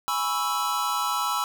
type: chord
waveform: square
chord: C# minor seventh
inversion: second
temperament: equal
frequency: 830.6 / 987.8 / 1108.7 / 1318.5 Hz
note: G#5 / B5 / C#6 / E6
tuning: 0 / 0 / 0 / 0 cents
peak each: -33 / -30 / -33 / -28 dBFS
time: 0.08-1.44 s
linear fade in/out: 0 ms
effects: none